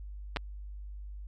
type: clicks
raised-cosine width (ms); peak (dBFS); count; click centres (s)
0.3; -16; 2; 0.362 / 0.369
effects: added 50 Hz sine -40 dBFS peak until 1.27 s